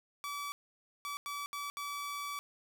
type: tone bursts at uneven times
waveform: sawtooth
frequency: 1149 Hz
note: D6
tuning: 38 cents flat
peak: -34 dBFS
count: 5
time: 0.24-0.52 / 1.05-1.17 / 1.26-1.46 / 1.53-1.7 / 1.77-2.39 s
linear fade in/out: 0 ms
effects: none